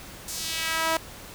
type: tone with high-pass filter sweep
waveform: sawtooth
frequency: 324.3 Hz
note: E4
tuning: 28 cents flat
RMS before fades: -28 dBFS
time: 0.28-0.97 s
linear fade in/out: 2 ms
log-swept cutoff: 7300 to 690 Hz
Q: 1.2
effects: pink hiss -43 dBFS RMS until 1.34 s